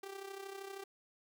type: tone with amplitude modulation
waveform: sawtooth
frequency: 391.7 Hz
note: G4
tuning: 1 cent flat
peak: -38 dBFS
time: 0.03-0.84 s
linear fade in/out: 5 ms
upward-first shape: sine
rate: 32.8 Hz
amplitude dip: 65%
effects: none